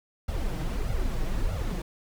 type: noise with flanger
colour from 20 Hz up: brown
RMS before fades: -28 dBFS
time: 0.28-1.82 s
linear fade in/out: 5 ms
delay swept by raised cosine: 1.4 to 6.5 ms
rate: 1.6 Hz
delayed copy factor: +0.75
effects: none